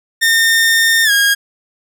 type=tone with pitch glide; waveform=sawtooth; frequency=1821 to 1631.7 Hz; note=A#6 to G#6; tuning=-41 to -31 cents; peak=-6 dBFS; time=0.21-1.35 s; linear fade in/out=20 ms; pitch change=-190 cents; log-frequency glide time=1.04-1.11 s; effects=none